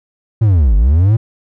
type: linear two-way sweep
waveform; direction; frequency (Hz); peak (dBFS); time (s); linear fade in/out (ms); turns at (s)
triangle; down then up; 116.54 to 46.83 to 116.54; -5; 0.41-1.17; 10; 0.76
effects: none